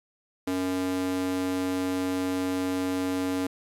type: tone with high-pass filter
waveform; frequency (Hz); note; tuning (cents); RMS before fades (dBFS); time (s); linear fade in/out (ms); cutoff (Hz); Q
square; 92.5; F#2; 0; -28; 0.47-3.47; 5; 290; 2.4
effects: resampled to 32000 Hz + 8-bit